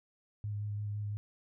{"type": "tone with vibrato", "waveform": "sine", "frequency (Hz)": 103.83, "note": "G#2", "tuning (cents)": 0, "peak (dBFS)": -34, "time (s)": [0.44, 1.17], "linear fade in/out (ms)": 0, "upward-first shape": "square", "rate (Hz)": 5.9, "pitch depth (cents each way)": 12, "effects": []}